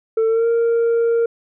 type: tone with pitch glide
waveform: sine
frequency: 446.9 to 464 Hz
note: A4 to A#4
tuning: +27 to -8 cents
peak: -11 dBFS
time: 0.17-1.26 s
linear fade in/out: 5 ms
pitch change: +65 cents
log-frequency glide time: 0.28-0.47 s
effects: tanh soft clip ceiling -13 dBFS